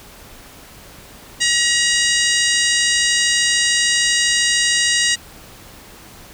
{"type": "harmonic tone", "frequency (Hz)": 953, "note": "A#5", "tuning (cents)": 38, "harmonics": [2, 3, 4, 5, 6, 7, 8, 9], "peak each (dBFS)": [-19, -21, -22, -23, -24, -24, -25, -26], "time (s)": [1.4, 5.16], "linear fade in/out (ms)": 20, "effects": ["pink hiss -41 dBFS RMS until 6.33 s"]}